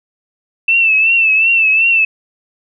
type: tone with vibrato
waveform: sine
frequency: 2654 Hz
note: E7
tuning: 11 cents sharp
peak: -8 dBFS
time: 0.68-2.05 s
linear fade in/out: 5 ms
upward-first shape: triangle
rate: 2.7 Hz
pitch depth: 72 cents each way
effects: none